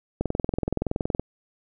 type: click train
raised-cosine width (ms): 2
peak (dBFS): -11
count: 22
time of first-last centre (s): 0.21-1.196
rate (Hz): 21.3
effects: none